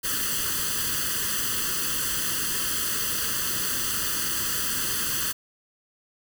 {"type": "noise with comb filter", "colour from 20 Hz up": "white", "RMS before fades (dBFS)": -27, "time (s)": [0.03, 5.33], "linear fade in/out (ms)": 20, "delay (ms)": 0.65, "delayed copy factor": 0.95, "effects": []}